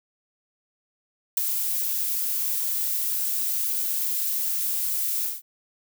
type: noise with ADSR envelope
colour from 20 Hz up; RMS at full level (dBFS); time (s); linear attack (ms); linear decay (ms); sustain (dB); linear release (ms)
violet; -18; 1.37-5.42; 6; 10; -8; 180
effects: none